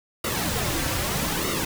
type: noise with flanger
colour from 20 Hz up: pink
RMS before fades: -26 dBFS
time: 0.24-1.65 s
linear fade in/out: 5 ms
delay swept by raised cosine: 1.2 to 4.9 ms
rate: 0.8 Hz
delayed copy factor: -0.65
effects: none